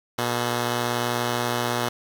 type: tone pair together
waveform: 5% pulse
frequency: 120.4 / 429.5 Hz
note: B2 / A4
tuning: -44 / -42 cents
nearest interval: octave + minor seventh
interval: 2202 cents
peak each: -12 / -22 dBFS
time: 0.18-1.89 s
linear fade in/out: 5 ms
effects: none